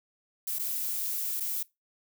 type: noise with dropouts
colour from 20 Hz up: violet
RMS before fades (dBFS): -32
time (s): 0.47-1.63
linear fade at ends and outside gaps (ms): 5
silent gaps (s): 0.586-0.594 / 1.4-1.404
effects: noise-tail reverb RT60 0.2 s tail -21 dB re dry